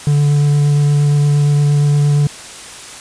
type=tone with vibrato; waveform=triangle; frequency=145.4 Hz; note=D3; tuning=17 cents flat; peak=-7 dBFS; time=0.07-2.27 s; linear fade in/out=2 ms; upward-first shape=sine; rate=8.6 Hz; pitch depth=10 cents each way; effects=white hiss -32 dBFS RMS until 3 s + resampled to 22050 Hz